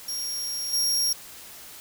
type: tone with level steps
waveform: sawtooth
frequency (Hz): 5588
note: F8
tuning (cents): 0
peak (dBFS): -26 / -19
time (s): 0.08-1.13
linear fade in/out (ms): 5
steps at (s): 0.73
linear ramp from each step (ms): 5
effects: white hiss -44 dBFS RMS until 1.8 s